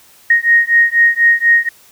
sine beating tone pair, 1864.7 / 1868.8 Hz, A#6 / A#6, 0 / +4 cents, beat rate 4.1 Hz, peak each -11 dBFS, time 0.3-1.69 s, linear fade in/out 5 ms, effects white hiss -46 dBFS RMS until 1.91 s

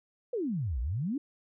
sine exponential two-way sweep, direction down then up, 520 to 55 to 307.2 Hz, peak -29 dBFS, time 0.33-1.18 s, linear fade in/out 5 ms, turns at 0.8 s, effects none

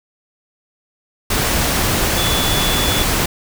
sine tone in noise, 3444 Hz, A7, 38 cents flat, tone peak -21 dBFS, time 2.17-3.03 s, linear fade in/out 5 ms, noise pink, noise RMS -17 dBFS, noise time 1.3-3.26 s, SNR -7 dB, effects none

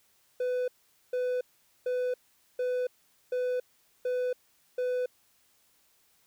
triangle tone bursts, 499.8 Hz, B4, 21 cents sharp, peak -25 dBFS, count 7, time 0.4-5.06 s, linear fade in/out 5 ms, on 280 ms, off 450 ms, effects white hiss -67 dBFS RMS until 6.26 s

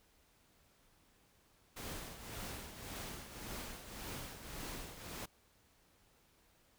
pink noise with tremolo, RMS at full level -44 dBFS, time 1.76-5.26 s, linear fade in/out 10 ms, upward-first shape triangle, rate 1.8 Hz, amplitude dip 65%, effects pink hiss -70 dBFS RMS until 6.78 s

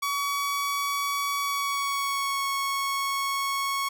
sawtooth tone with pitch glide, 1132 to 1104.2 Hz, C#6 to C#6, +36 to -7 cents, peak -22 dBFS, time 0.02-3.89 s, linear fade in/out 10 ms, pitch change -43 cents, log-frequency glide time 1.4-2.47 s, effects none

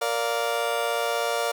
30% pulse chord, Bb major, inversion none, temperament just, 466.2 / 582.7 / 699.2 Hz, Bb4 / D5 / F5, 0 / -14 / +2 cents, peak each -26 dBFS, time 0.01-1.52 s, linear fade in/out 10 ms, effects none

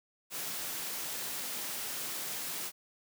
white high-pass noise, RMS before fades -38 dBFS, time 0.3-2.72 s, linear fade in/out 50 ms, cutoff 120 Hz, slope 24 dB/octave, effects none

